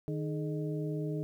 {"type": "harmonic tone with a mistuned harmonic", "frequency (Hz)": 153.9, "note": "D#3", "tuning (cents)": -19, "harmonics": [1, 2, 3, 4], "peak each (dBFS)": [-34, -38, -39, -46], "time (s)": [0.08, 1.23], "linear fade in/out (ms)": 0, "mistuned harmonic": 3, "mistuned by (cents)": -150, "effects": ["11-bit"]}